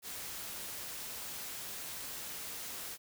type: noise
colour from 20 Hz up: white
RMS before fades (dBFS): -43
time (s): 0.02-2.98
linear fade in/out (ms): 50
effects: none